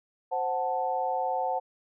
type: chord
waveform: sine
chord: F# diminished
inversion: second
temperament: equal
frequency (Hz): 523.3 / 740 / 880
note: C5 / F#5 / A5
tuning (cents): 0 / 0 / 0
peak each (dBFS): -32 / -29 / -31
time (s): 0.31-1.6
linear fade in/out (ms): 20
effects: none